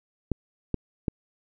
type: clicks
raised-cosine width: 3 ms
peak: -12 dBFS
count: 3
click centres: 0.317 / 0.743 / 1.082 s
effects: none